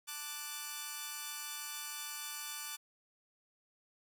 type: chord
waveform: 5% pulse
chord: D major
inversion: second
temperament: equal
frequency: 880 / 1174.7 / 1480 Hz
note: A5 / D6 / F#6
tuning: 0 / 0 / 0 cents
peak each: -36 / -32 / -34 dBFS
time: 0.07-2.77 s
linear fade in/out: 20 ms
effects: none